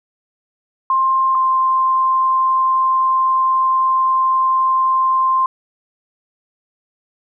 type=tone pair in turn; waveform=sine; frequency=1056 / 1048.1 Hz; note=C6 / C6; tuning=+16 / +3 cents; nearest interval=unison; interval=13 cents; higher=first; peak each=-12 dBFS; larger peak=neither; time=0.9-1.35 / 1.35-5.46 s; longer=second; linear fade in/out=2 ms; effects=none